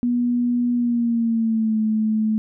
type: tone with pitch glide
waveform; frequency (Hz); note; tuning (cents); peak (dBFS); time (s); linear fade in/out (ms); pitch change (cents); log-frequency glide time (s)
sine; 242.5 to 217.3; B3 to A3; -31 to -21; -17; 0.03-2.38; 0; -190; 0.74-1.79
effects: none